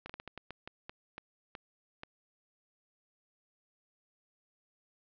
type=slowing click train; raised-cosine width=0.3 ms; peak=-26 dBFS; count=12; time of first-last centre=0.06-2.034 s; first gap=35 ms; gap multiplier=1.3; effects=low-pass 4000 Hz 12 dB/octave